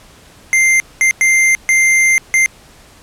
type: tone bursts at uneven times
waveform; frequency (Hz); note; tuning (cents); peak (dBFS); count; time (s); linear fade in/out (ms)
square; 2093; C7; 0; -9; 5; 0.53-0.8 / 1.01-1.11 / 1.21-1.55 / 1.69-2.18 / 2.34-2.46; 0
effects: pink hiss -43 dBFS RMS until 3.02 s + low-pass 11000 Hz 12 dB/octave